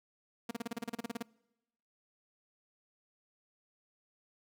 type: tone bursts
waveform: sawtooth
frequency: 233.4 Hz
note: A#3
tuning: 2 cents sharp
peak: -31 dBFS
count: 14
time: 0.49-1.226 s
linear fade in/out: 5 ms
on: 21 ms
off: 34 ms
effects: noise-tail reverb RT60 1.0 s tail -25 dB re dry